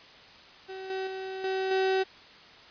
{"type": "tone with level steps", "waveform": "35% pulse", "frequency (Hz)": 380.5, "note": "F#4", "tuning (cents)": 48, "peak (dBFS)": [-36, -29, -33, -26, -22], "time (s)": [0.68, 2.04], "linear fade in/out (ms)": 20, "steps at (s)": [0.9, 1.07, 1.44, 1.71], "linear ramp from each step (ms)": 2, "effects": ["white hiss -51 dBFS RMS until 2.7 s", "resampled to 11025 Hz"]}